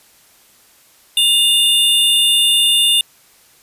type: tone pair together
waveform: square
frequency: 2830 / 3566 Hz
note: F7 / A7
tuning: +22 / +22 cents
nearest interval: major third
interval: 400 cents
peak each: -14 dBFS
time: 1.17-3.01 s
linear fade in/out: 2 ms
effects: white hiss -50 dBFS RMS until 3.62 s + resampled to 32000 Hz